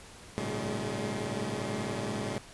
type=tone cluster; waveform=15% pulse; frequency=104.4 / 114.9 / 139.1 / 192.5 / 211.6 Hz; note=G#2 / A#2 / C#3 / G3 / G#3; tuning=+10 / -25 / +6 / -31 / +33 cents; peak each=-35 / -32 / -33 / -32 / -31 dBFS; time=0.38-2.38 s; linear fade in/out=0 ms; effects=pink hiss -50 dBFS RMS until 2.53 s + resampled to 24000 Hz